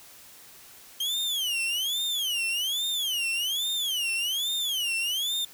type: tone with vibrato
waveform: 40% pulse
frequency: 3136 Hz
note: G7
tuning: in tune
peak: -25 dBFS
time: 1-5.45 s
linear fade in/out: 5 ms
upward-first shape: sine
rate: 1.2 Hz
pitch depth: 260 cents each way
effects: white hiss -50 dBFS RMS until 5.53 s